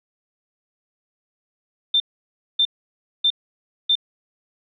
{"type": "tone bursts", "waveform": "sine", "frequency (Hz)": 3579, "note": "A7", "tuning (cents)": 29, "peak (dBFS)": -14, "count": 4, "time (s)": [1.94, 3.954], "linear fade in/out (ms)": 5, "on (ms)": 61, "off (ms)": 590, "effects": []}